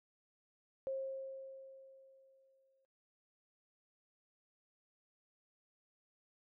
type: tone with exponential decay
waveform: sine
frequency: 535 Hz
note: C5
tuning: 38 cents sharp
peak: -35 dBFS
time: 0.87-2.85 s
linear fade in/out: 0 ms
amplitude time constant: 430 ms
effects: noise-tail reverb RT60 0.3 s tail -22 dB re dry